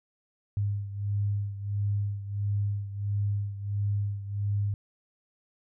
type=beating tone pair; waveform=sine; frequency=101.3 / 102.8 Hz; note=G#2 / G#2; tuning=-43 / -17 cents; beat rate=1.5 Hz; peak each=-28 / -33 dBFS; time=0.57-4.74 s; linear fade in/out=0 ms; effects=none